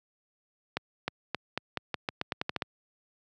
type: accelerating click train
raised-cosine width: 0.3 ms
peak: -13 dBFS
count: 13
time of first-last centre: 0.77-2.622 s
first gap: 310 ms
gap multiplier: 0.86
effects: high-pass 100 Hz 12 dB/octave